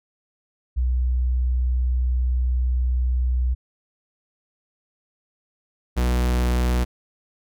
sine / 45% pulse tone pair in turn, 62.3 / 61.27 Hz, B1 / B1, +16 / -13 cents, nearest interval unison, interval 29 cents, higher first, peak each -18 dBFS, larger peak neither, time 0.76-3.55 / 5.96-6.85 s, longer first, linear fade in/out 20 ms, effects none

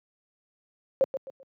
sine tone with echo, 535 Hz, C5, 38 cents sharp, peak -17 dBFS, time 1.01-1.04 s, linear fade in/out 0 ms, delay 130 ms, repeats 3, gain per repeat -10 dB, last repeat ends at 1.43 s, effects high-pass 150 Hz 12 dB/octave

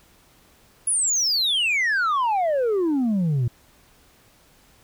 sine exponential sweep, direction down, 10548 to 113.8 Hz, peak -16 dBFS, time 0.87-3.48 s, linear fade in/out 5 ms, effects tanh soft clip ceiling -18 dBFS + pink hiss -56 dBFS RMS until 4.83 s

